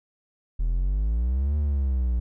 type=exponential two-way sweep; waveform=triangle; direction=up then down; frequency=38.78 to 75.1 to 58.6 Hz; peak=-19 dBFS; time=0.59-2.2 s; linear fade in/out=10 ms; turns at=1.57 s; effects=none